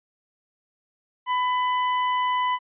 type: tone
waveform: 40% pulse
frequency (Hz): 999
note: B5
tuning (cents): +20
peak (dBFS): -20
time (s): 1.26-2.59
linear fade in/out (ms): 50
effects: resampled to 8000 Hz